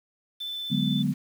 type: tone with vibrato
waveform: sine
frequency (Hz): 3520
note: A7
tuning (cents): 0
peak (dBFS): -31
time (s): 0.4-1.03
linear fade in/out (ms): 10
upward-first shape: sine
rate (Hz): 16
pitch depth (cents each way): 9
type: chord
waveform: sine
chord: G# half-diminished seventh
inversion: second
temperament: equal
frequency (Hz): 146.83 / 185 / 207.7 / 246.9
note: D3 / F#3 / G#3 / B3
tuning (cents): 0 / 0 / 0 / 0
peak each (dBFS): -28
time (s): 0.7-1.14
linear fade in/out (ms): 20
effects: 8-bit